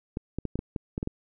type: clicks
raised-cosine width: 3 ms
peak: -17 dBFS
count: 9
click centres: 0.171 / 0.386 / 0.453 / 0.556 / 0.591 / 0.762 / 0.979 / 1.029 / 1.074 s
effects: none